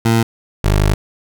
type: tone pair in turn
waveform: 20% pulse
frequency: 114.2 / 50.87 Hz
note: A#2 / G#1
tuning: -35 / -35 cents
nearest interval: octave + major second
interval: 1400 cents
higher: first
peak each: -6 dBFS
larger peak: neither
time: 0.05-0.23 / 0.64-0.94 s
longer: second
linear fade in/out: 5 ms
effects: none